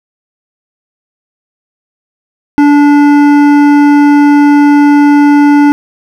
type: tone with hard clipping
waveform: triangle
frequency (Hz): 290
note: D4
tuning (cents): -22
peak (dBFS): -4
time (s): 2.58-5.72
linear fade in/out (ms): 0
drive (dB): 16
effects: none